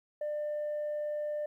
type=tone; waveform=sine; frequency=597 Hz; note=D5; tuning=28 cents sharp; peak=-30 dBFS; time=0.21-1.46 s; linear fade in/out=5 ms; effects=tanh soft clip ceiling -30 dBFS + 12-bit